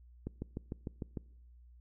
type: click train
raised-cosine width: 3 ms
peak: -25 dBFS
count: 7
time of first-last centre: 0.27-1.172 s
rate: 6.65 Hz
effects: noise-tail reverb RT60 0.8 s tail -24 dB re dry + added 60 Hz sine -55 dBFS peak until 1.8 s